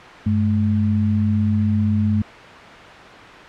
sine tone pair together, 98.15 / 213.7 Hz, G2 / G#3, +3 / +50 cents, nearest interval octave + minor second, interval 1347 cents, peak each -18 / -18 dBFS, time 0.26-2.22 s, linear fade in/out 5 ms, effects white hiss -37 dBFS RMS until 3.48 s + low-pass 2000 Hz 12 dB/octave

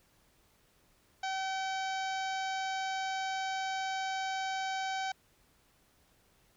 harmonic tone with a mistuned harmonic, 765 Hz, G5, 42 cents flat, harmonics 1 / 2 / 3 / 4 / 5 / 6 / 7 / 8 / 9, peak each -34 / -40 / -44 / -46 / -48 / -50 / -51 / -52 / -53 dBFS, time 1.23-5.12 s, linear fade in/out 5 ms, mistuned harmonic 4, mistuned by +23 cents, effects pink hiss -68 dBFS RMS until 6.56 s

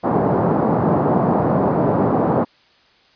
pink band-pass noise, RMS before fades -17 dBFS, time 0.03-2.45 s, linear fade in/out 20 ms, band 130 to 970 Hz, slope 24 dB/octave, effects white hiss -54 dBFS RMS until 3.15 s + resampled to 11025 Hz

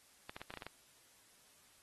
clicks, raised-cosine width 0.3 ms, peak -30 dBFS, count 8, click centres 0.295 / 0.365 / 0.416 / 0.505 / 0.539 / 0.573 / 0.622 / 0.666 s, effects white hiss -66 dBFS RMS until 1.82 s + AAC 32 kbps

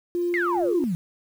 sine tone with tremolo, 349.2 Hz, F4, in tune, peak -21 dBFS, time 0.15-0.84 s, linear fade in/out 0 ms, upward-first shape sine, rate 2.4 Hz, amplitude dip 25%
sine exponential sweep, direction down, 2182 to 160 Hz, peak -22 dBFS, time 0.34-0.95 s, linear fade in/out 0 ms
effects tanh soft clip ceiling -14 dBFS + 8-bit

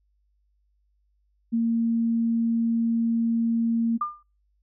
sine tone, 230 Hz, A#3, 23 cents flat, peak -20 dBFS, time 1.52-3.98 s, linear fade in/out 20 ms
sine tone with exponential decay, 1201 Hz, D6, 38 cents sharp, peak -20 dBFS, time 4.01-4.23 s, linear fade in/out 5 ms, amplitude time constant 47 ms
effects noise-tail reverb RT60 0.3 s tail -26 dB re dry + added 50 Hz sine -65 dBFS peak until 4.62 s

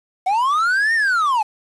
triangle linear two-way sweep, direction up then down, 723 to 1864.7 to 819 Hz, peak -13 dBFS, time 0.26-1.43 s, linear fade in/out 10 ms, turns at 0.94 s, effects resampled to 24000 Hz + 7-bit

